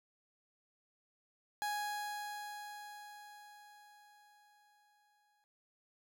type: tone with exponential decay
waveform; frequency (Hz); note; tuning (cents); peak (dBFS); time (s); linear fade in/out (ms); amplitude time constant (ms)
30% pulse; 830.6; G#5; 0; -32; 1.62-5.44; 0; 830
effects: none